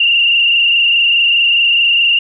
sine tone with frequency modulation, 2794 Hz, F7, in tune, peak -8 dBFS, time 0-2.19 s, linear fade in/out 5 ms, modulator 24.8 Hz, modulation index 2.9, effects none

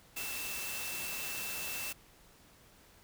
sine tone in noise, 2665 Hz, E7, 18 cents sharp, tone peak -42 dBFS, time 0.16-1.93 s, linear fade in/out 10 ms, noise white, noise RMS -40 dBFS, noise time 0.16-1.93 s, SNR -5 dB, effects pink hiss -61 dBFS RMS until 3.03 s

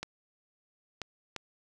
clicks, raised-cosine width 0.2 ms, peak -19 dBFS, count 3, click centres 0.03 / 1.017 / 1.363 s, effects none

